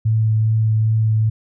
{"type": "tone with vibrato", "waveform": "sine", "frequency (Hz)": 110, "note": "A2", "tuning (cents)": 0, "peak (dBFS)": -13, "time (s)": [0.05, 1.3], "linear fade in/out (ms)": 10, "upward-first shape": "triangle", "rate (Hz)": 2.5, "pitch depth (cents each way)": 13, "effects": []}